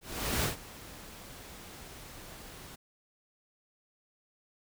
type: noise with ADSR envelope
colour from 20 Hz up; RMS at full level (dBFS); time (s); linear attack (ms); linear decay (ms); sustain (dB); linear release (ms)
pink; -29; 0.01-2.76; 420; 130; -19; 14
effects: none